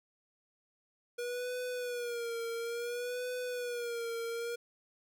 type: tone with vibrato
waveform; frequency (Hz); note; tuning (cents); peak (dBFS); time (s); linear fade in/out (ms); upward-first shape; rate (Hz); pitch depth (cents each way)
square; 480; B4; -49; -36; 1.18-4.56; 10; sine; 0.58; 67
effects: none